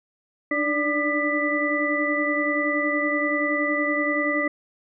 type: tone cluster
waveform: sine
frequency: 295.7 / 306.3 / 585 / 1203 / 1981 Hz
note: D4 / D#4 / D5 / D6 / B6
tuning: +12 / -27 / -7 / +41 / +5 cents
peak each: -27 / -32 / -27 / -30 / -24 dBFS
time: 0.51-4.48 s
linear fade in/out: 5 ms
effects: none